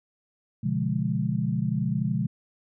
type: chord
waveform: sine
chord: B diminished seventh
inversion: none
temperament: equal with one note detuned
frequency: 123.47 / 144.39 / 174.61 / 207.7 Hz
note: B2 / D3 / F3 / Ab3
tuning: 0 / -29 / 0 / 0 cents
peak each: -29 dBFS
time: 0.63-2.27 s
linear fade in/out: 10 ms
effects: none